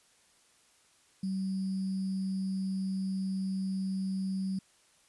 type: tone with sample-and-hold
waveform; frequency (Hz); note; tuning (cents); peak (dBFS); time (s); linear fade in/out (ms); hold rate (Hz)
sine; 190.9; G3; -46; -30; 1.23-4.59; 5; 4900
effects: white hiss -65 dBFS RMS until 5.08 s + resampled to 24000 Hz